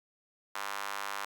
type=tone with high-pass filter; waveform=sawtooth; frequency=100 Hz; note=G2; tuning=35 cents sharp; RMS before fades=-38 dBFS; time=0.55-1.25 s; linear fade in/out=5 ms; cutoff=1100 Hz; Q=2; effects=none